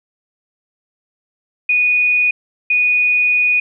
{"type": "tone bursts at uneven times", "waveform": "sine", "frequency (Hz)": 2470, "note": "D#7", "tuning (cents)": -13, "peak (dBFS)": -11, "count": 2, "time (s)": [[1.69, 2.31], [2.7, 3.6]], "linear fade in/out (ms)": 5, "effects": []}